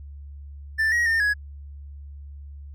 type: tone with pitch steps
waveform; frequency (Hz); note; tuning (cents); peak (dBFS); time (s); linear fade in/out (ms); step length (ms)
triangle; 1772 / 1896 / 1814 / 1673; A6 / A#6 / A#6 / G#6; +12 / +29 / -48 / +12; -17; 0.78-1.34; 20; 140
effects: added 71 Hz sine -37 dBFS peak until 2.74 s